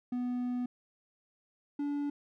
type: tone pair in turn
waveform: triangle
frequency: 246.9 / 288 Hz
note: B3 / D4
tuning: 0 / -34 cents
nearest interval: minor third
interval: 266 cents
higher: second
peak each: -29 / -29 dBFS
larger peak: neither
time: 0.12-0.66 / 1.79-2.1 s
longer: first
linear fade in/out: 5 ms
effects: none